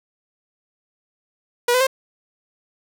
sawtooth tone with pitch steps, 483.2 / 506.1 / 530 Hz, B4 / B4 / C5, -38 / +42 / +22 cents, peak -11 dBFS, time 1.68-1.869 s, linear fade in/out 5 ms, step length 63 ms, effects none

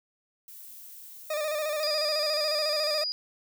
violet noise, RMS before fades -46 dBFS, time 0.48-1.86 s, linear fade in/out 2 ms
40% pulse tone with vibrato, 608 Hz, D#5, 40 cents flat, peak -27 dBFS, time 1.3-3.04 s, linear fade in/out 5 ms, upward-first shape square, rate 14 Hz, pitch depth 42 cents each way
sine tone, 4900 Hz, D#8, 27 cents flat, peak -28 dBFS, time 1.83-3.12 s, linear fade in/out 0 ms
effects none

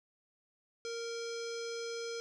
square tone with low-pass filter, 464 Hz, A#4, 8 cents flat, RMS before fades -40 dBFS, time 0.85-2.2 s, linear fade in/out 0 ms, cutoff 5600 Hz, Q 4.5, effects none

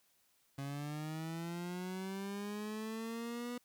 30% pulse linear sweep, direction up, 137.1 to 245.3 Hz, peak -37 dBFS, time 0.58-3.58 s, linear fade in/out 5 ms, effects white hiss -73 dBFS RMS until 3.64 s

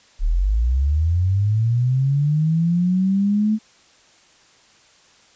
sine linear sweep, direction up, 34.38 to 219 Hz, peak -15 dBFS, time 0.19-3.59 s, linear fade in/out 50 ms, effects white hiss -53 dBFS RMS until 5.35 s + resampled to 16000 Hz

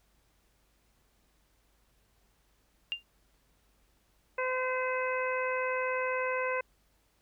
sine tone with exponential decay, 2794 Hz, F7, in tune, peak -26 dBFS, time 2.92-3.03 s, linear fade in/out 0 ms, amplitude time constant 23 ms
harmonic tone, 512 Hz, C5, 38 cents flat, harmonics 1 / 2 / 3 / 4 / 5, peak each -32 / -35 / -37 / -38 / -39 dBFS, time 4.38-6.61 s, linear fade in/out 5 ms
effects added 50 Hz sine -70 dBFS peak until 7.21 s + pink hiss -71 dBFS RMS until 7.21 s

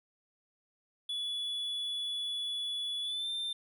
triangle tone with pitch glide, 3419 to 3581 Hz, G#7 to A7, +50 to +30 cents, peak -32 dBFS, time 1.09-3.53 s, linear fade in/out 5 ms, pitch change +80 cents, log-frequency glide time 3.02-3.29 s, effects none

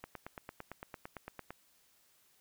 click train, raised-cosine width 0.5 ms, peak -28 dBFS, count 14, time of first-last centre 0.04-1.506 s, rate 8.87 Hz, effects white hiss -69 dBFS RMS until 2.4 s

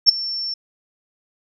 sine tone with ADSR envelope, 5420 Hz, E8, 47 cents sharp, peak -4 dBFS, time 0.06-0.54 s, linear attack 31 ms, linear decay 10 ms, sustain -19 dB, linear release 5 ms, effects none

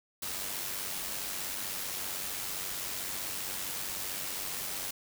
white noise with amplitude modulation, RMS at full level -35 dBFS, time 0.22-4.91 s, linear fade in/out 5 ms, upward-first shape sine, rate 95.5 Hz, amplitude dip 40%, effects none

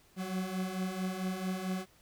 40% pulse beating tone pair, 183.4 / 187.9 Hz, F#3 / F#3, -15 / +27 cents, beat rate 4.5 Hz, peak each -38 / -34 dBFS, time 0.16-1.86 s, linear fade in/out 50 ms, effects pink hiss -64 dBFS RMS until 2.01 s

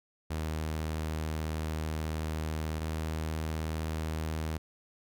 sawtooth tone pair in turn, 78.4 / 78.99 Hz, D#2 / D#2, +14 / +27 cents, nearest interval unison, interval 13 cents, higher second, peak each -28 dBFS, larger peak neither, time 0.3-2.8 / 2.8-4.58 s, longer first, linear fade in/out 10 ms, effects none

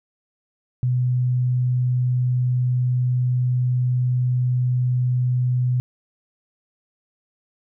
sine tone, 125.1 Hz, B2, 23 cents sharp, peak -17 dBFS, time 0.83-5.8 s, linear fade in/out 0 ms, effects none

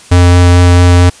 square tone with vibrato, 88.5 Hz, F2, 23 cents sharp, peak -3 dBFS, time 0.11-1.1 s, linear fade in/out 10 ms, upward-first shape sine, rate 4.5 Hz, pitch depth 8 cents each way, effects white hiss -36 dBFS RMS until 1.2 s + resampled to 22050 Hz

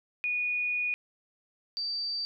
sine tone pair in turn, 2460 / 4644 Hz, D#7 / D8, -20 / -20 cents, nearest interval major seventh, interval 1100 cents, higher second, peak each -27 / -30 dBFS, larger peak first, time 0.24-0.94 / 1.77-2.25 s, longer first, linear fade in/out 0 ms, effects none

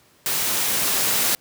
white noise with level ramp, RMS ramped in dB -23 to -20 dBFS, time 0.26-1.35 s, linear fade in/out 0 ms, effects pink hiss -56 dBFS RMS until 1.4 s + high-pass 100 Hz 12 dB/octave

